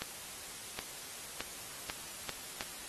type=accelerating click train; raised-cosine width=0.2 ms; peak=-18 dBFS; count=6; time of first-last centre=0.02-2.608 s; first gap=770 ms; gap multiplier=0.8; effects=white hiss -46 dBFS RMS until 2.88 s + AAC 32 kbps